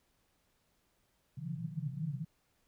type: band-pass noise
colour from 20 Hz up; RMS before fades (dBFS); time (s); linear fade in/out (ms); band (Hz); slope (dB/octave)
pink; -39; 1.37-2.25; 10; 130 to 170; 96
effects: pink hiss -75 dBFS RMS until 2.67 s